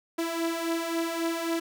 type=beating tone pair; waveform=sawtooth; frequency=329.6 / 333.3 Hz; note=E4 / E4; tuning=0 / +19 cents; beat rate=3.7 Hz; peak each=-29 / -25 dBFS; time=0.18-1.6 s; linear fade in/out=10 ms; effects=none